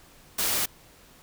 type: noise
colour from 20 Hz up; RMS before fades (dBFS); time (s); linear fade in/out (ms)
white; -26; 0.38-0.66; 10
effects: pink hiss -54 dBFS RMS until 1.22 s